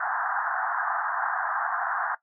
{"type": "band-pass noise", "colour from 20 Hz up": "white", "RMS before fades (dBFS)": -28, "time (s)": [0, 2.15], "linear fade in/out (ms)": 5, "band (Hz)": [700, 1700], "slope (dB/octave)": 96, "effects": ["noise-tail reverb RT60 0.1 s tail -17 dB re dry"]}